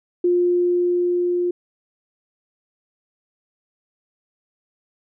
sine tone with level ramp, 353.5 Hz, F4, 21 cents sharp, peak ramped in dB -14 to -18 dBFS, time 0.24-1.51 s, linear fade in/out 5 ms, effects none

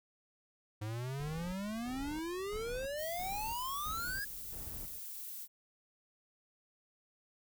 square exponential sweep, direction up, 103.83 to 1683 Hz, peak -38 dBFS, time 0.81-4.25 s, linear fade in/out 10 ms
brown noise with tremolo, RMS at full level -47 dBFS, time 1.19-4.99 s, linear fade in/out 5 ms, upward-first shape square, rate 1.5 Hz, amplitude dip 75%
violet noise, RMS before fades -45 dBFS, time 2.96-5.48 s, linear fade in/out 50 ms
effects none

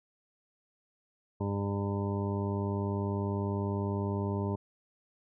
harmonic tone, 100 Hz, G2, 35 cents sharp, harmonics 1 / 2 / 3 / 4 / 5 / 6 / 8 / 9 / 10, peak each -32 / -35 / -40 / -37 / -50 / -43 / -51 / -42 / -46 dBFS, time 1.4-4.56 s, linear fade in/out 10 ms, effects none

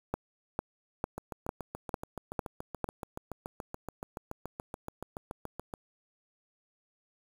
two click trains, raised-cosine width 1 ms, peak -24 / -16 dBFS, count 33 / 7, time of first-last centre 1.18-5.738 / 0.14-2.843 s, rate 7.02 / 2.22 Hz, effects 7-bit

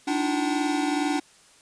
square tone cluster, 290.7 / 312.8 / 349.5 / 759 Hz, D4 / D#4 / F4 / F#5, -18 / +9 / +1 / +44 cents, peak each -26 / -31 / -34 / -31 dBFS, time 0.07-1.2 s, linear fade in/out 10 ms, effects white hiss -55 dBFS RMS until 1.61 s + resampled to 22050 Hz

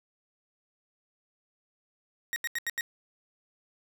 40% pulse tone bursts, 1881 Hz, A#6, 15 cents sharp, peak -28 dBFS, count 5, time 2.33-2.809 s, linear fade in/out 0 ms, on 31 ms, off 81 ms, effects none

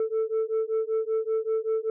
sine beating tone pair, 440 / 445.2 Hz, A4 / A4, 0 / +20 cents, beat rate 5.2 Hz, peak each -25 dBFS, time 0-1.9 s, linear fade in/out 2 ms, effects tanh soft clip ceiling -21 dBFS

